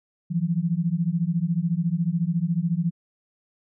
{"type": "beating tone pair", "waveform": "sine", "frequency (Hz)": [162.8, 176.8], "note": ["E3", "F3"], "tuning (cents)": [-21, 22], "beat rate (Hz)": 14, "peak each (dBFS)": [-24, -24], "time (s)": [0.3, 2.91], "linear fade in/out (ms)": 20, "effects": []}